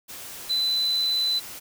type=tone in noise; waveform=sine; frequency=4011 Hz; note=B7; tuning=26 cents sharp; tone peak=-21 dBFS; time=0.49-1.4 s; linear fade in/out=20 ms; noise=white; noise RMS=-39 dBFS; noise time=0.08-1.6 s; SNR=+15 dB; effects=none